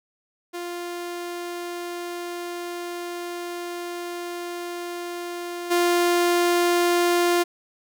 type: tone with level steps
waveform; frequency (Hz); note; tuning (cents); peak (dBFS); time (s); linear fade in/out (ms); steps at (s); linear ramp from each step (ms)
sawtooth; 349.2; F4; 0; -26 / -14; 0.53-7.44; 20; 5.7; 20
effects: none